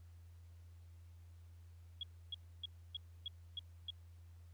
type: tone bursts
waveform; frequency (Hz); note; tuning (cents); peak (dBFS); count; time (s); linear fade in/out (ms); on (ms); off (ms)
sine; 3322; G#7; 0; -40; 7; 2.01-3.904; 2; 22; 290
effects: added 85 Hz sine -55 dBFS peak until 4.53 s + pink hiss -75 dBFS RMS until 4.53 s